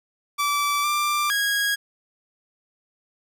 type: tone with pitch steps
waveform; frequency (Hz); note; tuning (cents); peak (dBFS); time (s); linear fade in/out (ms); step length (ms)
sawtooth; 1159 / 1183 / 1646; D6 / D6 / G#6; -23 / +12 / -16; -17; 0.38-1.76; 20; 460
effects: none